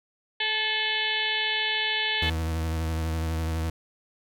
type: harmonic tone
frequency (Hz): 433.7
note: A4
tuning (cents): -25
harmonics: 1 / 2 / 4 / 5 / 6 / 7 / 8 / 9 / 10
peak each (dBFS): -40 / -35 / -30 / -32 / -34 / -30 / -31 / -37 / -40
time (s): 0.4-2.3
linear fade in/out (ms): 5
type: tone with vibrato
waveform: 40% pulse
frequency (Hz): 80.8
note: E2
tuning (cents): -34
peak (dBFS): -25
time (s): 2.22-3.7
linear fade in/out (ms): 5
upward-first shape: sine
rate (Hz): 12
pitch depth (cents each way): 33
effects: none